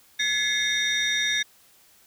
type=tone cluster; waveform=sine; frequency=1704 / 2048 / 2167 / 3684 / 5790 Hz; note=G#6 / C7 / C#7 / A#7 / F#8; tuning=+44 / -38 / -40 / -21 / -38 cents; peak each=-26 / -32 / -29 / -24 / -31 dBFS; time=0.19-1.43 s; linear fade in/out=10 ms; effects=tanh soft clip ceiling -16 dBFS + white hiss -57 dBFS RMS until 2.06 s